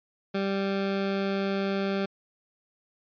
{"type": "tone", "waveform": "20% pulse", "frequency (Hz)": 196, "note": "G3", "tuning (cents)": 0, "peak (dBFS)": -21, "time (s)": [0.34, 2.06], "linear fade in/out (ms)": 10, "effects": ["resampled to 11025 Hz"]}